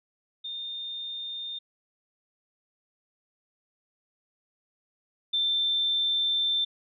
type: tone pair in turn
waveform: sine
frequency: 3631 / 3560 Hz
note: A#7 / A7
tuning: -46 / +20 cents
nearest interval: unison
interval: 34 cents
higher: first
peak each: -33 / -23 dBFS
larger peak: second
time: 0.44-1.59 / 5.33-6.65 s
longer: second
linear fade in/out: 10 ms
effects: none